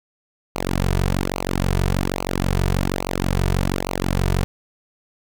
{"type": "tone with flanger", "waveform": "sawtooth", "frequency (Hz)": 46.25, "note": "F#1", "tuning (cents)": 0, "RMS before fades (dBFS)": -21, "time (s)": [0.55, 4.44], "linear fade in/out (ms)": 0, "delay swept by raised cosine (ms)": [0.56, 3.76], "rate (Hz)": 1.2, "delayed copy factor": -0.9, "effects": []}